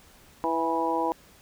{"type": "harmonic tone with a mistuned harmonic", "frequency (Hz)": 164.81, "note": "E3", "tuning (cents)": 0, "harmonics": [2, 3, 4, 5, 6], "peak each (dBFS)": [-30, -31, -33, -30, -28], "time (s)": [0.44, 1.12], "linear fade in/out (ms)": 0, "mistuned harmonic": 6, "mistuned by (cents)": -20, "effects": ["pink hiss -55 dBFS RMS until 1.41 s"]}